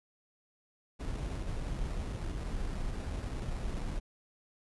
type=noise with sample-and-hold; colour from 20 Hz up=brown; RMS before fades=-36 dBFS; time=0.99-4 s; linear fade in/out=20 ms; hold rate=3150 Hz; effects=resampled to 24000 Hz